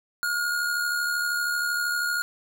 square tone with amplitude modulation, 1431 Hz, F6, 42 cents sharp, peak -23 dBFS, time 0.23-2.22 s, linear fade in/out 0 ms, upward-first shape sine, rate 72.8 Hz, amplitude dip 40%, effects none

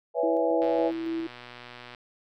sine chord, C# minor seventh, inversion third, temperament equal with one note detuned, 493.9 / 560.5 / 659.3 / 830.6 Hz, B4 / C#5 / E5 / G#5, 0 / +19 / 0 / 0 cents, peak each -26 / -29 / -28 / -32 dBFS, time 0.14-0.92 s, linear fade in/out 50 ms
sine tone with tremolo, 329.6 Hz, E4, in tune, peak -27 dBFS, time 0.23-1.27 s, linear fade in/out 5 ms, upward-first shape square, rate 3.6 Hz, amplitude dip 25%
click train, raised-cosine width 0.3 ms, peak -27 dBFS, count 163, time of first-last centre 0.62-1.948 s, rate 122 Hz
effects none

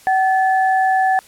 sine tone pair together, 758.3 / 1732 Hz, F#5 / A6, +42 / -28 cents, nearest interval octave + major second, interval 1430 cents, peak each -13 / -21 dBFS, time 0.07-1.19 s, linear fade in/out 0 ms, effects white hiss -46 dBFS RMS until 1.27 s + low-pass 12000 Hz 12 dB/octave

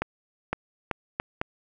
accelerating click train, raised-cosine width 0.5 ms, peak -11 dBFS, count 5, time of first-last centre 0.02-1.415 s, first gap 510 ms, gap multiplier 0.75, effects none

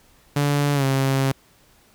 sawtooth tone with pitch glide, 144 to 135.14 Hz, D3 to C#3, -34 to -44 cents, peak -14 dBFS, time 0.36-1.32 s, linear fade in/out 5 ms, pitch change -110 cents, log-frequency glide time 0.74-0.84 s, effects pink hiss -56 dBFS RMS until 1.94 s

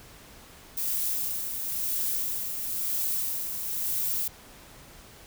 violet noise with tremolo, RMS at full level -28 dBFS, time 0.77-4.28 s, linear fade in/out 5 ms, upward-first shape sine, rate 0.99 Hz, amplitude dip 45%, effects pink hiss -50 dBFS RMS until 5.26 s

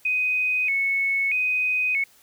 sine tone with vibrato, 2349 Hz, D7, in tune, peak -20 dBFS, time 0.05-2.04 s, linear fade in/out 5 ms, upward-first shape square, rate 0.79 Hz, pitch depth 110 cents each way, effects white hiss -56 dBFS RMS until 2.22 s

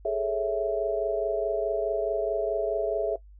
sine chord, A major seventh, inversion third, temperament equal, 415.3 / 440 / 554.4 / 659.3 Hz, G#4 / A4 / C#5 / E5, 0 / 0 / 0 / 0 cents, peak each -30 / -32 / -32 / -27 dBFS, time 0.05-3.16 s, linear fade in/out 5 ms, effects noise-tail reverb RT60 0.1 s tail -19 dB re dry + added 50 Hz sine -47 dBFS peak until 3.39 s

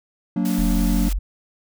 triangle chord, Gb augmented, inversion none, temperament just, 185 / 231.2 / 289.1 Hz, Gb3 / Bb3 / D4, 0 / -14 / -27 cents, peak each -20 / -21 / -23 dBFS, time 0.36-1.09 s, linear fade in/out 5 ms
white noise, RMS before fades -34 dBFS, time 0.45-1.13 s, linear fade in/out 2 ms
sine linear sweep, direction up, 39.31 to 46.25 Hz, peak -19 dBFS, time 0.58-1.19 s, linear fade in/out 10 ms
effects none

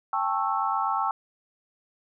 sine chord, A dominant seventh, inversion third, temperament just, 792 / 880 / 1100 / 1320 Hz, G5 / A5 / C#6 / E6, +18 / 0 / -14 / +2 cents, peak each -29 dBFS, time 0.13-1.11 s, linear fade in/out 2 ms, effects none

